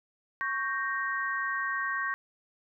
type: chord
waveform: sine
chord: G diminished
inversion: second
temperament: equal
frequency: 1108.7 / 1568 / 1864.7 Hz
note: Db6 / G6 / Bb6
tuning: 0 / 0 / 0 cents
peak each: -33 dBFS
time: 0.41-2.14 s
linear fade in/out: 0 ms
effects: none